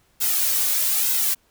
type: noise with flanger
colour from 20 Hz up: blue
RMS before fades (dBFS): -21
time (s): 0.2-1.35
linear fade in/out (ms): 20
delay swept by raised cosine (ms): 1.7 to 3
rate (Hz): 1.1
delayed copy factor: -0.9
effects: pink hiss -62 dBFS RMS until 1.5 s

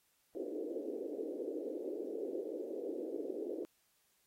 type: band-pass noise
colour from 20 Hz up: white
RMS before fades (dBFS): -41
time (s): 0.35-3.65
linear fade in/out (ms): 0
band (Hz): 290 to 500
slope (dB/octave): 48
effects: white hiss -75 dBFS RMS until 4.26 s + AAC 48 kbps

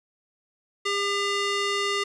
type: tone with band-pass filter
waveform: square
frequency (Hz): 402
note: G4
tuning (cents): +44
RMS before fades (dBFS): -26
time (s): 0.85-2.04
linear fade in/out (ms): 10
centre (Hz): 2800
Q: 0.68
effects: resampled to 24000 Hz + 8-bit

